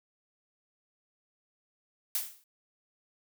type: noise with exponential decay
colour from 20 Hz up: blue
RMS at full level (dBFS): -28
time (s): 2.15-2.44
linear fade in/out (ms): 2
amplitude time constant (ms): 62
effects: none